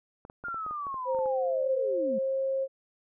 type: clicks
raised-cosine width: 1 ms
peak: -31 dBFS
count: 12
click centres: 0.251 / 0.299 / 0.439 / 0.484 / 0.544 / 0.664 / 0.71 / 0.868 / 0.943 / 1.148 / 1.189 / 1.259 s
type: linear sweep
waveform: sine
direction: down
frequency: 1421 to 200 Hz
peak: -32 dBFS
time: 0.44-2.19 s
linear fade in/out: 10 ms
type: tone with pitch glide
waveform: sine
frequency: 523.3 to 535.8 Hz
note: C5 to C5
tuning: 0 to +41 cents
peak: -26 dBFS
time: 1.05-2.68 s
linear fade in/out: 50 ms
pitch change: +41 cents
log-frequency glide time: 1.39-2.4 s
effects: none